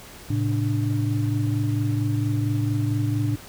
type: tone cluster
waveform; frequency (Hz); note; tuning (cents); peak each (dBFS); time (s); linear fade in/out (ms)
sine; 110.5 / 134.9 / 294.5; A2 / C#3 / D4; +8 / -47 / +5; -22 / -28 / -27; 0.3-3.36; 5
effects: pink hiss -43 dBFS RMS until 3.48 s